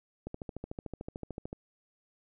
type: click train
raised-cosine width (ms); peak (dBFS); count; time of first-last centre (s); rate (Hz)
2; -25; 18; 0.27-1.529; 13.5
effects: none